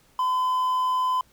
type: tone with quantisation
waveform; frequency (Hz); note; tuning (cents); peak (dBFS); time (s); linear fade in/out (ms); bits
triangle; 1016; B5; +49; -19; 0.19-1.21; 2; 8
effects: pink hiss -60 dBFS RMS until 1.32 s